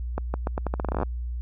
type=accelerating click train; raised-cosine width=1 ms; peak=-13 dBFS; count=17; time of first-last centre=0.18-1.032 s; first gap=160 ms; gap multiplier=0.82; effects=added 60 Hz sine -28 dBFS peak until 1.41 s